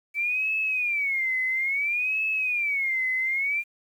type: tone with vibrato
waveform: sine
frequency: 2300 Hz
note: D7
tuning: 37 cents flat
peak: -23 dBFS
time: 0.14-3.64 s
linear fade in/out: 50 ms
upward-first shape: sine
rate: 0.59 Hz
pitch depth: 210 cents each way
effects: 9-bit